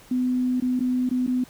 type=tone with dropouts; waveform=sine; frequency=251.9 Hz; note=B3; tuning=34 cents sharp; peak=-20 dBFS; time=0.11-1.44 s; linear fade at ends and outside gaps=5 ms; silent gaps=0.602-0.621 / 0.795-0.805 / 1.092-1.111 / 1.266-1.276 s; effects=pink hiss -50 dBFS RMS until 1.49 s